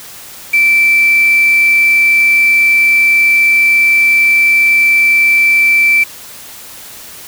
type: tone with quantisation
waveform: sine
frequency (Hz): 2333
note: D7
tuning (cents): -12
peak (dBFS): -6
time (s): 0.53-6.04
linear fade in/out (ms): 10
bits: 4
effects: white hiss -32 dBFS RMS until 7.27 s